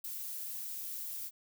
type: noise with ADSR envelope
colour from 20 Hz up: violet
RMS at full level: -39 dBFS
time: 0.04-1.31 s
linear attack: 7 ms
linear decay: 8 ms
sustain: -2 dB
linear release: 46 ms
effects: none